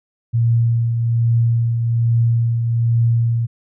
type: tone with tremolo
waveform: sine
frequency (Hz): 116.54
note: A#2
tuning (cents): 0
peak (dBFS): -11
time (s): 0.33-3.47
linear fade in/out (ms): 20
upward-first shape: triangle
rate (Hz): 1.2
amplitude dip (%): 45
effects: none